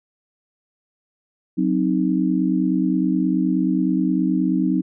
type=chord; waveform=sine; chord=C diminished; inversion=second; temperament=equal; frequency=185 / 261.6 / 311.1 Hz; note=Gb3 / C4 / Eb4; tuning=0 / 0 / 0 cents; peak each=-21 dBFS; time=1.57-4.82 s; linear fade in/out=20 ms; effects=none